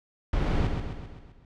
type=noise with echo; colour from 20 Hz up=brown; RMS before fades=-25 dBFS; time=0.33-0.67 s; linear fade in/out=2 ms; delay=130 ms; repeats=6; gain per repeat=-5 dB; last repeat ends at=1.45 s; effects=low-pass 4000 Hz 12 dB/octave